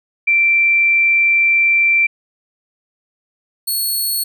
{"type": "tone pair in turn", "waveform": ["sine", "5% pulse"], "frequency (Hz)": [2349, 4361], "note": ["D7", "C#8"], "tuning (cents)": [0, -29], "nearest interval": "major seventh", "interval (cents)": 1071, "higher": "second", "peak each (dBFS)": -10, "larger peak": "neither", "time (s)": [[0.27, 2.07], [3.67, 4.24]], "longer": "first", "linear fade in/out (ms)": 10, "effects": []}